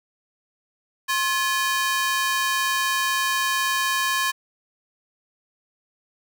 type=ring-modulated tone; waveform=sawtooth; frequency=1389 Hz; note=F6; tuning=10 cents flat; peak=-14 dBFS; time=1.08-4.32 s; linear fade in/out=20 ms; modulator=324 Hz; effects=none